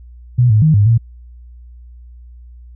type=tone with pitch steps; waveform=sine; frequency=122.9 / 107.5 / 156 / 102.6 / 115 Hz; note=B2 / A2 / D#3 / G#2 / A#2; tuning=-8 / -40 / +5 / -21 / -23 cents; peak=-7 dBFS; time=0.38-0.98 s; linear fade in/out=10 ms; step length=120 ms; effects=added 60 Hz sine -35 dBFS peak until 2.75 s